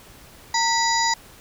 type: harmonic tone with a mistuned harmonic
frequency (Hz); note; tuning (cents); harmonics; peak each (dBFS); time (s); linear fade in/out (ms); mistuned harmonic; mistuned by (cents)
980; B5; -14; 1 / 2 / 4 / 5 / 6 / 7; -21 / -25 / -30 / -26 / -32 / -27; 0.54-1.14; 5; 1; -110
effects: pink hiss -47 dBFS RMS until 1.4 s